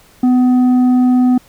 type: tone with tanh clipping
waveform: sine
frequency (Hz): 250.9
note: B3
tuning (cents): +28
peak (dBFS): -9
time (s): 0.23-1.38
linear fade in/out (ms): 5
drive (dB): 6
effects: pink hiss -47 dBFS RMS until 1.48 s